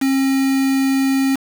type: tone with quantisation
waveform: triangle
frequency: 269 Hz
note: C4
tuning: 48 cents sharp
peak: -12 dBFS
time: 0.01-1.36 s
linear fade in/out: 10 ms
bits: 4
effects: none